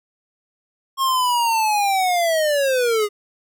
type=linear sweep; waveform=square; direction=down; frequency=1086 to 405.3 Hz; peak=-17 dBFS; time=0.97-3.09 s; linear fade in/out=50 ms; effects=none